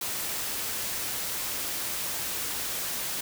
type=noise; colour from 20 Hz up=white; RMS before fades=-32 dBFS; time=0.01-3.21 s; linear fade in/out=5 ms; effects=none